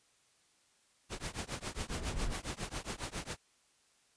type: noise with tremolo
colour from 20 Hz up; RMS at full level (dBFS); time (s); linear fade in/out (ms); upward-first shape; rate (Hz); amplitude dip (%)
pink; -37; 1.09-3.37; 50; triangle; 7.3; 100
type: noise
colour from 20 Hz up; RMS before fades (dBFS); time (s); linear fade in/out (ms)
brown; -37; 1.9-2.34; 0
effects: white hiss -70 dBFS RMS until 4.16 s + resampled to 22050 Hz